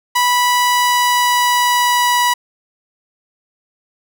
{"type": "tone with pitch glide", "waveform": "sawtooth", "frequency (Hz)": [983, 976.2], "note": ["B5", "B5"], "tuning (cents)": [-8, -20], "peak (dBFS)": -8, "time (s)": [0.15, 2.34], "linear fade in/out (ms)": 10, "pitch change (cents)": -12, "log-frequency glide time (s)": [0.7, 2.21], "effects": []}